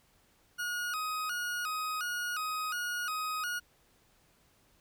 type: tone with vibrato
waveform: 40% pulse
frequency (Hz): 1347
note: E6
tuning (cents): +37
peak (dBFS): -32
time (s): 0.58-3.6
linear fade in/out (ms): 20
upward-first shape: square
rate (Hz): 1.4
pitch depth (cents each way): 120
effects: pink hiss -67 dBFS RMS until 4.8 s